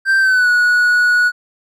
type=tone with pitch glide; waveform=triangle; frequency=1568 to 1463 Hz; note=G6 to F#6; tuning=0 to -20 cents; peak=-8 dBFS; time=0.05-1.32 s; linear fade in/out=50 ms; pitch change=-120 cents; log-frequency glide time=0.19-0.49 s; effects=none